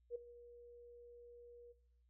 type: tone with ADSR envelope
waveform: sine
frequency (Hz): 478.6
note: A#4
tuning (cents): +46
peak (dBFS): -38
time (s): 0.1-1.73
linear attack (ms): 53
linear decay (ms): 9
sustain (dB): -19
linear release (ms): 19
effects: noise-tail reverb RT60 0.6 s tail -17 dB re dry + added 60 Hz sine -70 dBFS peak until 2.09 s